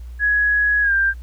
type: tone with pitch glide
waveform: sine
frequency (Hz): 1673 to 1585.5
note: G#6 to G6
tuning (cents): +12 to +19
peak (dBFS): -14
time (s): 0.19-1.14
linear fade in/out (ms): 50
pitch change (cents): -93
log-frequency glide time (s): 0.82-0.93
effects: added 60 Hz sine -31 dBFS peak until 1.22 s + pink hiss -56 dBFS RMS until 1.22 s